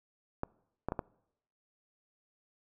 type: clicks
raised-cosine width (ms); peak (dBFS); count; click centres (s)
1; -19; 4; 0.434 / 0.886 / 0.921 / 0.992
effects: noise-tail reverb RT60 0.8 s tail -24 dB re dry